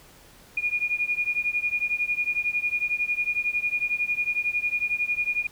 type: beating tone pair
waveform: sine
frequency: 2433 / 2444 Hz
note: D#7 / D#7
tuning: -39 / -32 cents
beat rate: 11 Hz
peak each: -26 / -27 dBFS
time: 0.57-5.47 s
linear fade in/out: 5 ms
effects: pink hiss -52 dBFS RMS until 5.51 s